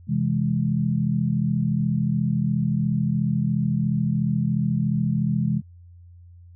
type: chord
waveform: sine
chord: C augmented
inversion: none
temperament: equal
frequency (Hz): 130.81 / 164.81 / 207.7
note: C3 / E3 / G#3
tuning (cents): 0 / 0 / 0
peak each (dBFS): -24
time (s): 0.07-5.62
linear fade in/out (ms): 50
effects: added 87 Hz sine -44 dBFS peak until 6.55 s

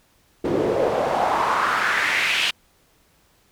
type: noise with band-pass filter sweep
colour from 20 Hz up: pink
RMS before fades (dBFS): -21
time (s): 0.44-2.51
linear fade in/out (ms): 10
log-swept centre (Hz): 340 to 3000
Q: 3.1
effects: pink hiss -60 dBFS RMS until 3.51 s

